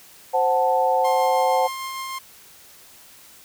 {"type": "chord", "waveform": "sine", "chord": "F# diminished", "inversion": "second", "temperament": "equal", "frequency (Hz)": [523.3, 740, 880], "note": ["C5", "F#5", "A5"], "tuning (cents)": [0, 0, 0], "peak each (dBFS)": -21, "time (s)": [0.33, 1.68], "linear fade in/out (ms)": 20}
{"type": "tone with tremolo", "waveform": "sawtooth", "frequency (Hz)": 1059, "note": "C6", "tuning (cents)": 21, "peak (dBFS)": -24, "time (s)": [1.04, 2.19], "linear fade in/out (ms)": 10, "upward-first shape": "triangle", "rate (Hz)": 6.5, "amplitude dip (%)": 25}
{"effects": ["white hiss -48 dBFS RMS until 3.44 s"]}